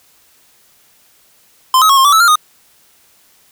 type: tone with pitch steps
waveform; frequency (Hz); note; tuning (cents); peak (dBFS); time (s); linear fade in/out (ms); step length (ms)
square; 1037 / 1274 / 1097 / 1065 / 1153 / 1308 / 1392 / 1237; C6 / D#6 / C#6 / C6 / D6 / E6 / F6 / D#6; -16 / +41 / -18 / +30 / -32 / -14 / -6 / -10; -7; 1.74-2.356; 2; 77
effects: white hiss -51 dBFS RMS until 3.51 s